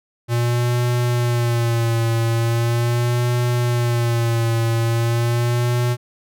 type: tone with vibrato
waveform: square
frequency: 118.3 Hz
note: A#2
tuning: 26 cents sharp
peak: -17 dBFS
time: 0.28-5.97 s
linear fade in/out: 50 ms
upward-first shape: sine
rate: 0.4 Hz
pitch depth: 51 cents each way
effects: none